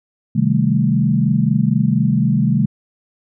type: chord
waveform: sine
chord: A half-diminished seventh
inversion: first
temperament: equal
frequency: 130.81 / 155.56 / 196 / 220 Hz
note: C3 / Eb3 / G3 / A3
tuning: 0 / 0 / 0 / 0 cents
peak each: -18 dBFS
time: 0.35-2.66 s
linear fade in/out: 10 ms
effects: none